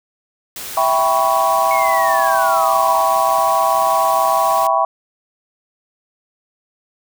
white noise, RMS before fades -29 dBFS, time 0.56-4.67 s, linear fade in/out 2 ms
sine chord, C# half-diminished seventh, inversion first, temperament equal with one note detuned, 659.3 / 784 / 987.8 / 1114.5 Hz, E5 / G5 / B5 / C#6, 0 / 0 / 0 / +9 cents, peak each -18 dBFS, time 0.77-4.85 s, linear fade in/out 2 ms
sine linear sweep, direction down, 2217 to 880 Hz, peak -22 dBFS, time 1.71-3.01 s, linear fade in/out 0 ms
effects none

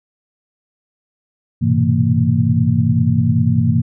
sine tone cluster, 100.7 / 118.4 / 128.5 / 163.4 / 228.7 Hz, G2 / A#2 / C3 / E3 / A#3, +47 / +27 / -31 / -15 / -33 cents, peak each -18 dBFS, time 1.61-3.82 s, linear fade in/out 20 ms, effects none

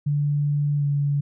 sine tone with pitch glide, 145.6 to 143.18 Hz, D3 to D3, -15 to -44 cents, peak -19 dBFS, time 0.06-1.21 s, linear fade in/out 10 ms, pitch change -29 cents, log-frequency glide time 0.77-0.84 s, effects none

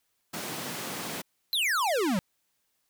pink high-pass noise, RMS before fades -36 dBFS, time 0.33-1.22 s, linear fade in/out 10 ms, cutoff 150 Hz, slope 24 dB/octave
square exponential sweep, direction down, 4200 to 172.8 Hz, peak -25 dBFS, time 1.53-2.19 s, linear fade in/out 0 ms
effects white hiss -75 dBFS RMS until 2.89 s

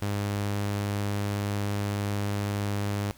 sawtooth tone, 101.8 Hz, G#2, 34 cents flat, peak -23 dBFS, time 0.02-3.11 s, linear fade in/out 0 ms, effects added 50 Hz sine -58 dBFS peak until 3.17 s + pink hiss -54 dBFS RMS until 3.17 s

